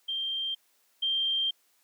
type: tone pair in turn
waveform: sine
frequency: 3169 / 3169 Hz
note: G7 / G7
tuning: +18 / +18 cents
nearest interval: unison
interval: 0 cents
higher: neither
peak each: -29 / -25 dBFS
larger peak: second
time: 0.08-0.55 / 1.02-1.51 s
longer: second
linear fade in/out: 10 ms
effects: white hiss -68 dBFS RMS until 1.83 s + high-pass 300 Hz 12 dB/octave